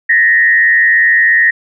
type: tone with frequency modulation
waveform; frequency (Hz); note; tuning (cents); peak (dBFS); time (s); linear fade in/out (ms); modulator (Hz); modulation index
sine; 1863; A#6; -2; -6; 0.09-1.51; 10; 109; 0.78
effects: none